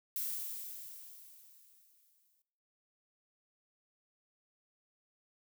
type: noise with exponential decay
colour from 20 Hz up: violet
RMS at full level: -36 dBFS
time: 0.16-2.42 s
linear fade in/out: 1 ms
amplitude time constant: 490 ms
effects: noise-tail reverb RT60 0.9 s tail -20 dB re dry